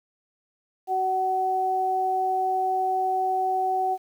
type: tone pair together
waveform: sine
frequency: 376 / 752 Hz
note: F#4 / F#5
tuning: +28 / +28 cents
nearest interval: octave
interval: 1200 cents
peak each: -30 / -22 dBFS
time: 0.87-3.98 s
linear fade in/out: 50 ms
effects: 9-bit